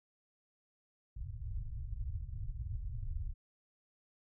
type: low-pass noise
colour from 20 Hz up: pink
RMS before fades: -40 dBFS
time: 1.16-3.34 s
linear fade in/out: 10 ms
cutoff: 120 Hz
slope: 48 dB/octave
effects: none